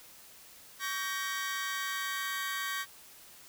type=chord; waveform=sawtooth; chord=G diminished; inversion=second; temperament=just; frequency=1128.9 / 1568 / 1881.6 Hz; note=Db6 / G6 / Bb6; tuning=+31 / 0 / +16 cents; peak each=-34 dBFS; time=0.79-2.86 s; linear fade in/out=50 ms; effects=white hiss -54 dBFS RMS until 3.48 s